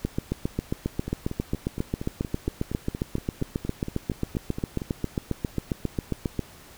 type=two click trains; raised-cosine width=3 ms; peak=-18 / -12 dBFS; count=17 / 48; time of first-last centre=1.08-4.818 / 0.05-6.393 s; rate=4.28 / 7.41 Hz; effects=pink hiss -49 dBFS RMS until 6.77 s